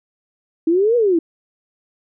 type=exponential two-way sweep; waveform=sine; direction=up then down; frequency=316.3 to 493.9 to 316.3 Hz; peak=-12 dBFS; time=0.67-1.19 s; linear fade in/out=5 ms; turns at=0.96 s; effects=none